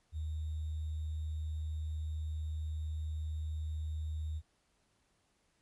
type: tone with sample-and-hold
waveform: sine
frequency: 77.78 Hz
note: D#2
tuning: in tune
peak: -35 dBFS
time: 0.12-4.42 s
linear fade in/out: 50 ms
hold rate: 3675 Hz
effects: pink hiss -75 dBFS RMS until 5.61 s + resampled to 24000 Hz